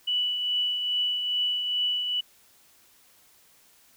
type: tone with tremolo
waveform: sine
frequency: 2960 Hz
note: F#7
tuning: in tune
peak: -22 dBFS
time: 0.07-2.21 s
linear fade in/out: 10 ms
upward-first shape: triangle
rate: 2.4 Hz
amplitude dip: 45%
effects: white hiss -59 dBFS RMS until 3.96 s